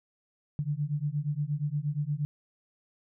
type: beating tone pair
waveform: sine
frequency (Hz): 143 / 151.5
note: D3 / D#3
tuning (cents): -46 / -46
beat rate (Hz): 8.5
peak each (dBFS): -31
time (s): 0.59-2.25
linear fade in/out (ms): 0
effects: none